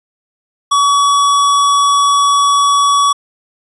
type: tone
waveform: square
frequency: 1134 Hz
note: C#6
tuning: 39 cents sharp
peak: -9 dBFS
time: 0.71-3.13 s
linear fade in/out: 10 ms
effects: resampled to 24000 Hz